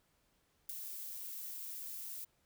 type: noise with ADSR envelope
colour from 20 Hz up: violet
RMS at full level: -39 dBFS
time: 0.69-2.25 s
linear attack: 5 ms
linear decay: 11 ms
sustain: -6 dB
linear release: 10 ms
effects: pink hiss -75 dBFS RMS until 2.45 s